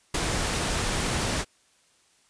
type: noise with ADSR envelope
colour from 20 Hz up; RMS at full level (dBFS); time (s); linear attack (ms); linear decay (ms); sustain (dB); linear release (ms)
pink; -24; 0.14-1.45; 6; 20; -3; 48
effects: white hiss -63 dBFS RMS until 2.29 s + resampled to 22050 Hz